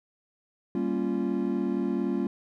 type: chord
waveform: triangle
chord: G half-diminished seventh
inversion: none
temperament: equal with one note detuned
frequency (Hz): 196 / 233.1 / 277.2 / 346.8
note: G3 / Bb3 / Db4 / F4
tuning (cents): 0 / 0 / 0 / -12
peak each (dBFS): -29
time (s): 0.75-2.27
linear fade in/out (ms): 2
effects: none